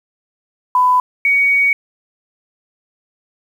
sine tone pair in turn, 1000 / 2245 Hz, B5 / C#7, +21 / +21 cents, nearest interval octave + major second, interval 1400 cents, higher second, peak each -9 / -10 dBFS, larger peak first, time 0.75-1 / 1.25-1.73 s, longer second, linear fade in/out 2 ms, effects 7-bit

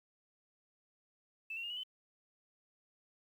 sine tone with pitch steps, 2637 / 2732 / 2830 / 2931 / 3036 Hz, E7 / F7 / F7 / F#7 / F#7, 0 / -39 / +22 / -17 / +44 cents, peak -39 dBFS, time 1.5-1.835 s, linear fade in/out 5 ms, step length 67 ms, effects 11-bit

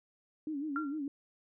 sine tone with vibrato, 293.8 Hz, D4, 1 cent sharp, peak -34 dBFS, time 0.47-1.08 s, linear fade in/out 2 ms, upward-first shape sine, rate 6.6 Hz, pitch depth 120 cents each way
sine tone with exponential decay, 1375 Hz, F6, 27 cents flat, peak -30 dBFS, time 0.76-0.98 s, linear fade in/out 1 ms, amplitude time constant 47 ms
effects none

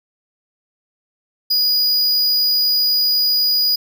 square tone, 4914 Hz, D#8, 22 cents flat, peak -14 dBFS, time 1.5-3.76 s, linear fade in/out 10 ms, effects none

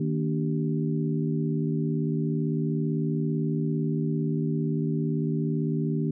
harmonic tone with a mistuned harmonic, 77.78 Hz, D#2, in tune, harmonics 2 / 3 / 4 / 5, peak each -26 / -30 / -32 / -34 dBFS, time 0-6.11 s, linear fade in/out 5 ms, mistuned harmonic 4, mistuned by -100 cents, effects none

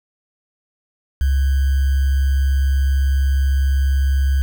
sine tone with sample-and-hold, 67.9 Hz, C#2, 35 cents flat, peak -13 dBFS, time 1.21-4.42 s, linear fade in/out 0 ms, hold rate 1575 Hz, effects none

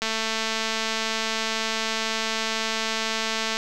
click train, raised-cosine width 0.2 ms, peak -9 dBFS, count 789, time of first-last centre 0.02-3.57 s, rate 222 Hz, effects none

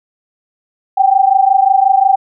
sine tone pair together, 764.4 / 790 Hz, G5 / G5, -44 / +13 cents, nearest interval minor second, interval 57 cents, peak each -10 dBFS, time 0.97-2.16 s, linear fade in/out 10 ms, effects none

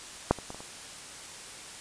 clicks, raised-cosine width 1 ms, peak -6 / -26 / -24 / -29 / -29 dBFS, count 5, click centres 0.31 / 0.387 / 0.504 / 0.546 / 0.605 s, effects white hiss -44 dBFS RMS until 1.8 s + resampled to 22050 Hz

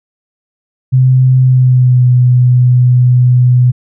sine tone with pitch glide, 129.1 to 124.63 Hz, C3 to B2, -23 to +16 cents, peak -4 dBFS, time 0.92-3.72 s, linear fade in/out 20 ms, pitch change -61 cents, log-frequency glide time 1.43-2.07 s, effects none

